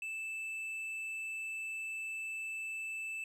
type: tone with tanh clipping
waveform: sine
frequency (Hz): 2637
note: E7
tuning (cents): 0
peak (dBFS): -39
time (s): 0.02-3.24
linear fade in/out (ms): 2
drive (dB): 6
effects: none